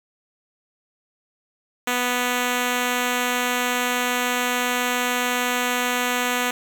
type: tone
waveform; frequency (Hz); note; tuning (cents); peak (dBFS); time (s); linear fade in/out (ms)
5% pulse; 246.8; B3; -1; -9; 1.87-6.51; 5
effects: 7-bit